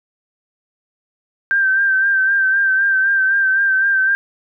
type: tone with vibrato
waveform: sine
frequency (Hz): 1568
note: G6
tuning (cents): 0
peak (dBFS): -12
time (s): 1.51-4.15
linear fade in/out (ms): 0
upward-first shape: sine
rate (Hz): 3.9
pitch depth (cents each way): 38
effects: none